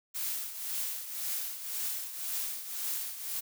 blue noise with tremolo, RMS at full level -33 dBFS, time 0.14-3.41 s, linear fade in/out 20 ms, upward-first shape triangle, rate 1.9 Hz, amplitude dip 70%, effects none

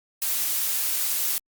blue noise, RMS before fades -25 dBFS, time 0.22-1.38 s, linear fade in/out 0 ms, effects Opus 48 kbps

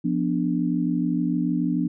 sine chord, B diminished, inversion second, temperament equal, 174.61 / 246.9 / 293.7 Hz, F3 / B3 / D4, 0 / 0 / 0 cents, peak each -25 dBFS, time 0.04-1.88 s, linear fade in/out 10 ms, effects none

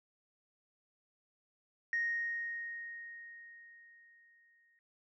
sine tone with exponential decay, 1864.7 Hz, A#6, in tune, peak -29 dBFS, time 1.93-4.79 s, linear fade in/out 1 ms, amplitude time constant 620 ms, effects tanh soft clip ceiling -26 dBFS

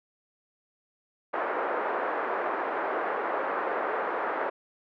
pink band-pass noise, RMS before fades -30 dBFS, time 1.33-4.5 s, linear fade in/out 10 ms, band 400 to 1600 Hz, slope 24 dB/octave, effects none

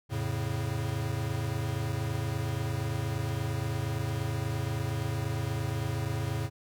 square chord, F augmented, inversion none, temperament equal with one note detuned, 86.25 / 110 / 138.59 Hz, F2 / A2 / C#3, -21 / 0 / 0 cents, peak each -38 / -33 / -35 dBFS, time 0.09-6.5 s, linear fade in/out 50 ms, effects none

